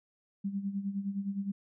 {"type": "tone with tremolo", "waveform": "sine", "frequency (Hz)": 198.1, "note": "G3", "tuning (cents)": 18, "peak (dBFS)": -29, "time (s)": [0.44, 1.52], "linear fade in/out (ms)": 10, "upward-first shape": "sine", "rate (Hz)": 9.7, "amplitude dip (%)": 70, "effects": []}